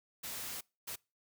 white noise bursts at uneven times, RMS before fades -42 dBFS, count 2, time 0.23-0.61 / 0.87-0.96 s, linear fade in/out 10 ms, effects noise-tail reverb RT60 0.3 s tail -26 dB re dry

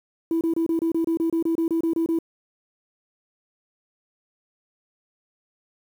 sine tone bursts, 329.5 Hz, E4, 1 cent flat, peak -18 dBFS, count 15, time 0.31-2.188 s, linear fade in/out 2 ms, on 100 ms, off 27 ms, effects tanh soft clip ceiling -16 dBFS + 8-bit

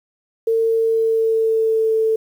sine tone with pitch glide, 452.2 to 442.9 Hz, A4 to A4, +47 to +11 cents, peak -14 dBFS, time 0.47-2.16 s, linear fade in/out 5 ms, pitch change -36 cents, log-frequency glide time 0.71-1.93 s, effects 8-bit

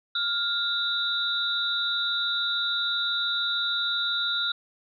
sine tone cluster, 1403 / 3653 / 3913 Hz, F6 / A#7 / B7, +8 / -36 / -17 cents, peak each -29 / -29 / -28 dBFS, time 0.15-4.52 s, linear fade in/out 5 ms, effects none

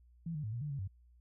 sine tone with pitch steps, 166.4 / 150.2 / 107.6 / 118.4 / 148.3 / 139.5 / 95.6 Hz, E3 / D3 / A2 / A#2 / D3 / C#3 / G2, +17 / +39 / -38 / +27 / +17 / +11 / -43 cents, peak -36 dBFS, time 0.26-0.876 s, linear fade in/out 5 ms, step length 88 ms, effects added 60 Hz sine -60 dBFS peak until 1.2 s

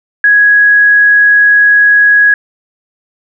sine tone, 1665 Hz, G#6, 4 cents sharp, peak -3 dBFS, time 0.24-2.34 s, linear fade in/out 2 ms, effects none

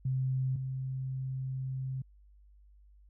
sine tone pair in turn, 130.81 / 131.57 Hz, C3 / C3, 0 / +10 cents, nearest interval unison, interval 10 cents, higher second, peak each -28 / -33 dBFS, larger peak first, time 0.05-0.56 / 0.56-2.02 s, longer second, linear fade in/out 5 ms, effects added 50 Hz sine -56 dBFS peak until 3.09 s

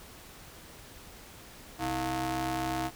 sawtooth ring-modulated tone, 192.4 Hz, G3, 32 cents flat, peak -23 dBFS, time 1.78-2.91 s, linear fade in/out 50 ms, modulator 515 Hz, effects pink hiss -50 dBFS RMS until 2.95 s

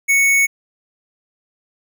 square tone, 2217 Hz, C#7, in tune, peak -12 dBFS, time 0.08-0.47 s, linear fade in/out 20 ms, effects none

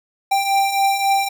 square beating tone pair, 784 / 787.7 Hz, G5 / G5, 0 / +8 cents, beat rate 3.7 Hz, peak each -23 / -17 dBFS, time 0.31-1.29 s, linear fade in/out 10 ms, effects none

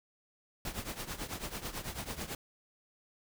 pink noise with tremolo, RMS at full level -37 dBFS, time 0.65-2.35 s, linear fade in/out 2 ms, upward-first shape triangle, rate 9.1 Hz, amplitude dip 85%, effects none

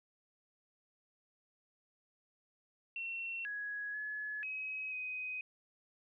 sine tone with pitch steps, 2715 / 1670 / 1704 / 2545 / 2510 Hz, F7 / G#6 / G#6 / D#7 / D#7, -50 / +9 / +44 / +39 / +15 cents, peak -38 dBFS, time 2.96-5.41 s, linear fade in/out 2 ms, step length 490 ms, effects none

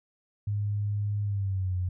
sine tone with pitch glide, 103.1 to 90.8 Hz, G#2 to F#2, -12 to -32 cents, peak -26 dBFS, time 0.47-1.89 s, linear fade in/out 5 ms, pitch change -220 cents, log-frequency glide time 1.23-1.77 s, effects none

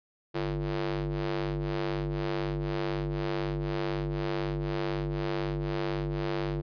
sawtooth ring-modulated tone, 98 Hz, G2, in tune, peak -22 dBFS, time 0.34-6.62 s, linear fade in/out 20 ms, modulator 244 Hz, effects resampled to 11025 Hz

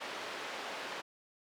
pink band-pass noise, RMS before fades -42 dBFS, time 0-1.02 s, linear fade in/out 20 ms, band 500 to 3700 Hz, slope 12 dB/octave, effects none

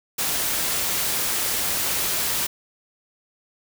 white noise, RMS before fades -24 dBFS, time 0.18-2.47 s, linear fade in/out 10 ms, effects none

